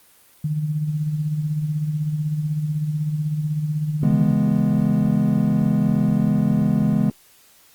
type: tone with tremolo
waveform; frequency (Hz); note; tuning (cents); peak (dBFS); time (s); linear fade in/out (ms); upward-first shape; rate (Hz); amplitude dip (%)
sine; 151.9; D#3; -41; -18; 0.44-4.32; 5; sine; 16; 50
type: chord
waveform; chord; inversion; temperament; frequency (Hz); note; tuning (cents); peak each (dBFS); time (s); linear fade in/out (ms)
triangle; C# minor seventh; none; equal; 138.59 / 164.81 / 207.7 / 246.9; C#3 / E3 / G#3 / B3; 0 / 0 / 0 / 0; -21 / -20 / -17 / -22; 4.03-7.1; 2
effects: white hiss -53 dBFS RMS until 7.74 s + Opus 32 kbps